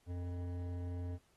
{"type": "tone with hard clipping", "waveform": "sine", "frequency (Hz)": 88.4, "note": "F2", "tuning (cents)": 22, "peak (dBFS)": -40, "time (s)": [0.06, 1.19], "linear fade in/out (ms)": 50, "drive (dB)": 13, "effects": ["pink hiss -73 dBFS RMS until 1.36 s", "AAC 32 kbps"]}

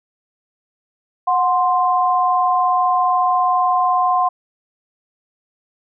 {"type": "tone pair together", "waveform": "sine", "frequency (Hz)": [731.6, 1046], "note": ["F#5", "C6"], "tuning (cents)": [-20, -1], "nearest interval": "tritone", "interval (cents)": 619, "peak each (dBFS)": -16, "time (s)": [1.27, 4.29], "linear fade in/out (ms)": 10, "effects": []}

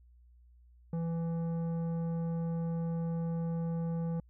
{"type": "tone with tanh clipping", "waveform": "sine", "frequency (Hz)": 166.4, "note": "E3", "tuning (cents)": 17, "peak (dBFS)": -33, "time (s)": [0.93, 4.2], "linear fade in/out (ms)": 2, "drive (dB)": 11, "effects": ["added 60 Hz sine -57 dBFS peak until 4.29 s"]}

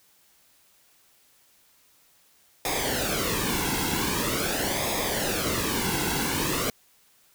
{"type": "noise with flanger", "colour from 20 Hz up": "pink", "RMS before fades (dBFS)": -27, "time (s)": [2.65, 6.7], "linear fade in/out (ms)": 2, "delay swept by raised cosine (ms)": [0.68, 1.68], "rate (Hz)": 0.44, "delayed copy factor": -0.7, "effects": ["white hiss -61 dBFS RMS until 7.34 s"]}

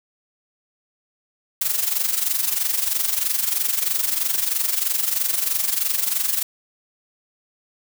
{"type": "noise with amplitude modulation", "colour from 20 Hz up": "blue", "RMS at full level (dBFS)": -19, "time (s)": [1.61, 6.43], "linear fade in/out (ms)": 5, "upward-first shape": "sine", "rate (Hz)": 23.1, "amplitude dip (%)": 70, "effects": []}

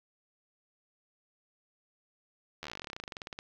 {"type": "slowing click train", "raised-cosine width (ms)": 0.2, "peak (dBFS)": -22, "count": 26, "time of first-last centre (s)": [2.63, 3.389], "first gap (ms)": 12, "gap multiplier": 1.07, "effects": ["low-pass 5000 Hz 12 dB/octave", "9-bit"]}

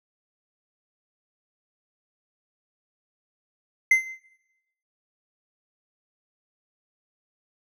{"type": "tone with exponential decay", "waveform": "triangle", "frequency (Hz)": 2070, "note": "C7", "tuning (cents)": -19, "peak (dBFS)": -10, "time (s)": [3.91, 4.15], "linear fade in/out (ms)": 5, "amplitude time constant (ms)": 51, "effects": ["noise-tail reverb RT60 0.9 s tail -18 dB re dry"]}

